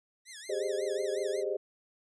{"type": "tone with vibrato", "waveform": "10% pulse", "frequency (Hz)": 1864.7, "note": "A#6", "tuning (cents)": 0, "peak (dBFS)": -35, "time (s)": [0.25, 1.44], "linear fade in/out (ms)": 50, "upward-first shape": "sine", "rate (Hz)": 5.5, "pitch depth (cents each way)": 210}
{"type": "chord", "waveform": "sine", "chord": "Ab major seventh", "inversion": "third", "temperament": "equal with one note detuned", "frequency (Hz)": [392, 415.3, 523.3, 611.2], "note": ["G4", "Ab4", "C5", "Eb5"], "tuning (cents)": [0, 0, 0, -31], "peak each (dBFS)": [-34, -35, -36, -36], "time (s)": [0.49, 1.57], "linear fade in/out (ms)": 10}
{"effects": ["resampled to 22050 Hz"]}